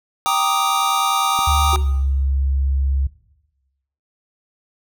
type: chord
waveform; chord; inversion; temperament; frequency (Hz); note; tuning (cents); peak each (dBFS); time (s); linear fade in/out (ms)
square; Eb major seventh; first; equal; 784 / 932.3 / 1174.7 / 1244.5; G5 / Bb5 / D6 / Eb6; 0 / 0 / 0 / 0; -23 / -24 / -25 / -20; 0.26-1.76; 0
type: click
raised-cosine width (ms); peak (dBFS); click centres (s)
3; -20; 1.39
type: tone with pitch glide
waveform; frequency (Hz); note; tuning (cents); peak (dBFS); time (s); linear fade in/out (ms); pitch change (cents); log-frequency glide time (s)
sine; 72.9 to 68.02; D2 to C#2; -12 to -32; -16; 1.47-3.07; 5; -120; 1.73-1.87
type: tone with exponential decay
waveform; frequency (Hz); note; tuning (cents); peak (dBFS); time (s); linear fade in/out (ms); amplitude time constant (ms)
sine; 370; F#4; 0; -23; 1.73-2.01; 2; 59
effects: noise-tail reverb RT60 1.0 s tail -17 dB re dry